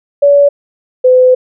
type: tone pair in turn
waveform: sine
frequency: 570 / 507.8 Hz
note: C#5 / B4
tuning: +48 / +48 cents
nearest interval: major second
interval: 200 cents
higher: first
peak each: -3 dBFS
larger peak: neither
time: 0.22-0.49 / 1.04-1.35 s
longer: second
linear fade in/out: 10 ms
effects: none